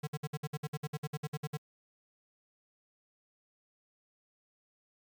square tone bursts, 150 Hz, D3, 37 cents sharp, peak -34 dBFS, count 16, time 0.03-1.573 s, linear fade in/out 10 ms, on 43 ms, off 57 ms, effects MP3 96 kbps

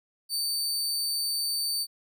sawtooth tone, 4574 Hz, D8, 47 cents flat, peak -24 dBFS, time 0.29-1.87 s, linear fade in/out 50 ms, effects none

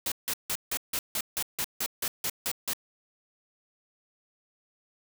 white noise bursts, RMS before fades -30 dBFS, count 13, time 0.06-2.734 s, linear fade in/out 2 ms, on 58 ms, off 160 ms, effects none

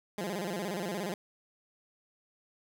15% pulse tone with vibrato, 189.2 Hz, F#3, 39 cents sharp, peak -27 dBFS, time 0.18-1.14 s, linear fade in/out 2 ms, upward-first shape square, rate 17 Hz, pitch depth 150 cents each way, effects none

